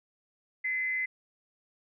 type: tone with frequency modulation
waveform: sine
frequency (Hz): 2042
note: C7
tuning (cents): -43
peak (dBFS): -28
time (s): 0.64-1.06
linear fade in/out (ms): 10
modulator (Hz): 329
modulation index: 0.22
effects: none